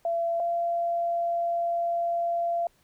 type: tone pair in turn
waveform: sine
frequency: 676 / 685 Hz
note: E5 / F5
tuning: +43 / -34 cents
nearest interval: unison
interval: 23 cents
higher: second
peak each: -24 dBFS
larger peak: neither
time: 0.05-0.4 / 0.4-2.67 s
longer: second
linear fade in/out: 2 ms
effects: pink hiss -65 dBFS RMS until 2.83 s